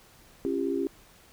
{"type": "tone cluster", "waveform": "sine", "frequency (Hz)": [274.9, 342.6, 397.5], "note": ["C#4", "F4", "G4"], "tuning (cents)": [-14, -33, 24], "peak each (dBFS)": [-30, -31, -30], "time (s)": [0.45, 0.87], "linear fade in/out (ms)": 0, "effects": ["pink hiss -56 dBFS RMS until 1.32 s"]}